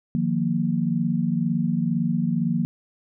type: chord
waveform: sine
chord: Eb suspended second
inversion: none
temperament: equal with one note detuned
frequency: 155.56 / 177.56 / 233.1 Hz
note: Eb3 / F3 / Bb3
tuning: 0 / +29 / 0 cents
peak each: -26 / -24 / -24 dBFS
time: 0.15-2.65 s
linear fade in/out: 0 ms
effects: none